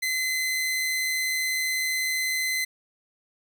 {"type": "tone", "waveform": "sawtooth", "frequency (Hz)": 2044, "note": "C7", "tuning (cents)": -41, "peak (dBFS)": -21, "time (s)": [0.02, 2.65], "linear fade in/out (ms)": 10, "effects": []}